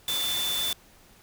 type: tone in noise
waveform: sine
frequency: 3520 Hz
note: A7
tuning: in tune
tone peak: -27 dBFS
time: 0.08-0.73 s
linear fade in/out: 2 ms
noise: white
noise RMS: -32 dBFS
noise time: 0.08-0.73 s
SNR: +2 dB
effects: pink hiss -56 dBFS RMS until 1.22 s